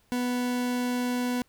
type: tone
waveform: 40% pulse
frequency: 246.9 Hz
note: B3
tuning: in tune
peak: -25 dBFS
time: 0.12-1.42 s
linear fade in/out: 0 ms
effects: pink hiss -66 dBFS RMS until 1.48 s